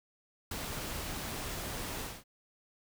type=noise with ADSR envelope; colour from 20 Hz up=pink; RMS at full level=-37 dBFS; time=0.51-2.24 s; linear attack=5 ms; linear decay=14 ms; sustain=-2 dB; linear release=210 ms; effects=none